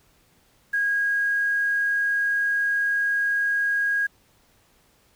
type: tone with quantisation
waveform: sine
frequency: 1639 Hz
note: G#6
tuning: 23 cents flat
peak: -20 dBFS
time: 0.73-4.07 s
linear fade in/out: 10 ms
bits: 8
effects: pink hiss -61 dBFS RMS until 5.15 s